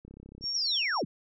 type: click train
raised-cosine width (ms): 3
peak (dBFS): -35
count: 14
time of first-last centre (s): 0.05-0.44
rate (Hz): 33.3
type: tone with tremolo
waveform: sine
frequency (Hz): 5530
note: F8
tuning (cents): -18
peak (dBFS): -29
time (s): 0.41-1.02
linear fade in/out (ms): 50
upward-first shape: sine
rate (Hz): 3.6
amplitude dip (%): 60
type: linear sweep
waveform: sine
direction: down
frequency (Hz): 5820 to 87.31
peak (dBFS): -27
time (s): 0.54-1.05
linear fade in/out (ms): 10
effects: none